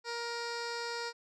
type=tone with low-pass filter; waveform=15% pulse; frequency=470 Hz; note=A#4; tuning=14 cents sharp; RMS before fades=-38 dBFS; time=0.04-1.13 s; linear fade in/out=50 ms; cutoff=5500 Hz; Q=2.5; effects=none